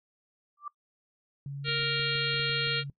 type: tone with exponential growth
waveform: sine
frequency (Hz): 1174.7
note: D6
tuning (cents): 0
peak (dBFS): -31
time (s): 0.57-0.68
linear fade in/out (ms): 5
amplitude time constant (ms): 22
type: tone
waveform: sine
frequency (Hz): 140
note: C#3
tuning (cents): +18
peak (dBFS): -34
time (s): 1.46-2.9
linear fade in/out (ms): 2
type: harmonic tone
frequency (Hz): 466.2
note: A#4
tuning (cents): 0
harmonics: 1 / 3 / 4 / 5 / 6 / 7 / 8 / 9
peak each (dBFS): -36 / -34 / -39 / -36 / -34 / -35 / -37 / -33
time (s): 1.64-2.84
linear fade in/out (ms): 50
type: clicks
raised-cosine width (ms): 3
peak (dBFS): -36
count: 9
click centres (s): 1.684 / 1.794 / 1.831 / 1.997 / 2.154 / 2.342 / 2.398 / 2.496 / 2.672
effects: noise-tail reverb RT60 0.1 s tail -20 dB re dry + MP3 64 kbps